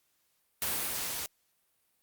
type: noise with level ramp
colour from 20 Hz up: white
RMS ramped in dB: -31 to -37 dBFS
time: 0.62-1.26 s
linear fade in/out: 0 ms
effects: white hiss -74 dBFS RMS until 2.02 s + Opus 48 kbps